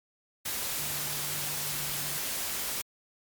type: tone in noise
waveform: sine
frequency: 146.83 Hz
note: D3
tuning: in tune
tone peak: -44 dBFS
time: 0.78-2.18 s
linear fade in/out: 10 ms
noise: white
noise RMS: -33 dBFS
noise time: 0.45-2.82 s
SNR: -14 dB
effects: MP3 96 kbps